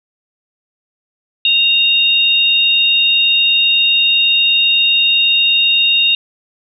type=tone pair together; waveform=sine; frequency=2785 / 3713 Hz; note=F7 / A#7; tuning=-5 / -8 cents; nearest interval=perfect fourth; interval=497 cents; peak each=-12 dBFS; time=1.45-6.15 s; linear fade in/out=2 ms; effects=none